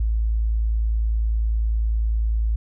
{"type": "tone", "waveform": "sine", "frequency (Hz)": 55, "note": "A1", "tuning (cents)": 0, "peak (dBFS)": -18, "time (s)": [0, 2.56], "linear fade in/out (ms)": 5, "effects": []}